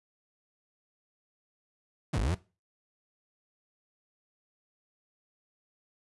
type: linear two-way sweep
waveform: 35% pulse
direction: down then up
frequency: 185 to 42.85 to 99 Hz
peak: -25 dBFS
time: 2.13-2.35 s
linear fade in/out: 10 ms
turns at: 2.19 s
effects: noise-tail reverb RT60 0.3 s tail -19 dB re dry + resampled to 24000 Hz